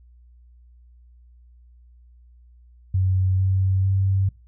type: tone with pitch steps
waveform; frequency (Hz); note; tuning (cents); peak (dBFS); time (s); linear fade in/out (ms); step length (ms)
sine; 93.7 / 95.12 / 96.56; F#2 / F#2 / G2; +22 / +48 / -26; -17; 2.94-4.29; 5; 450
effects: noise-tail reverb RT60 0.3 s tail -23 dB re dry + added 60 Hz sine -48 dBFS peak until 4.47 s